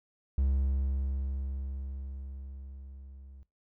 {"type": "tone with level ramp", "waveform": "triangle", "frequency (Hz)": 67.4, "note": "C#2", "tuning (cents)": -48, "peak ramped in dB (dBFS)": [-22, -46], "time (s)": [0.38, 3.43], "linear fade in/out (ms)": 0, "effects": ["noise-tail reverb RT60 0.2 s tail -21 dB re dry"]}